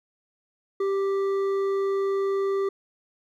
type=tone with hard clipping; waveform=sine; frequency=392 Hz; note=G4; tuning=in tune; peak=-24 dBFS; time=0.8-2.69 s; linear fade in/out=5 ms; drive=7 dB; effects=none